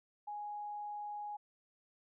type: tone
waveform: sine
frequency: 830.6 Hz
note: G#5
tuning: in tune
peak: -40 dBFS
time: 0.27-1.37 s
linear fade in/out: 10 ms
effects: none